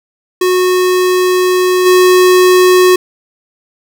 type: tone with level steps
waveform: square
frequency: 366 Hz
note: F#4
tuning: 19 cents flat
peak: -9 / -5 dBFS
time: 0.41-2.96 s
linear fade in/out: 5 ms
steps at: 1.85 s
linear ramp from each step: 20 ms
effects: none